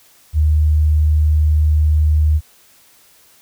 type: tone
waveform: sine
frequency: 76.5 Hz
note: D#2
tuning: 29 cents flat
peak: -10 dBFS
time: 0.33-2.41 s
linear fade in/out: 50 ms
effects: white hiss -50 dBFS RMS until 3.41 s